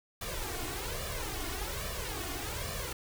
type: noise with flanger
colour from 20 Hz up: pink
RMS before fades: -37 dBFS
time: 0.21-2.93 s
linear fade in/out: 5 ms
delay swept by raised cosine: 1.7 to 2.8 ms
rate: 1.2 Hz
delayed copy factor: +0.75
effects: none